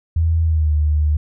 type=tone with pitch glide; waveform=sine; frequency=81.8 to 75.45 Hz; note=E2 to D2; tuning=-13 to +47 cents; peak=-13 dBFS; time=0.16-1.17 s; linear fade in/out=5 ms; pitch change=-140 cents; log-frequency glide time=0.43-0.73 s; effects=none